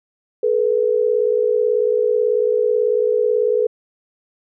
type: tone pair together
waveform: sine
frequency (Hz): 429.2 / 487.4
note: A4 / B4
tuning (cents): -43 / -23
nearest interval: major second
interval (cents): 220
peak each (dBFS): -17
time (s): 0.43-3.67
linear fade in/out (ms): 5
effects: none